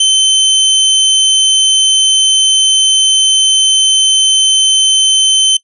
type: tone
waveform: sawtooth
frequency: 3080 Hz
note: G7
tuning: 31 cents flat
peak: -3 dBFS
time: 0-5.57 s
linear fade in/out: 5 ms
effects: noise-tail reverb RT60 0.1 s tail -21 dB re dry + resampled to 24000 Hz